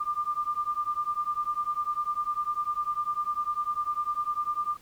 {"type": "beating tone pair", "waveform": "sine", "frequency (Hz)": [1192, 1202], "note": ["D6", "D6"], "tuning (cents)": [25, 40], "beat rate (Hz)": 10, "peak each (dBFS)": -30, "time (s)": [0, 4.77], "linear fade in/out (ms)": 10, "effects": ["pink hiss -57 dBFS RMS until 4.81 s"]}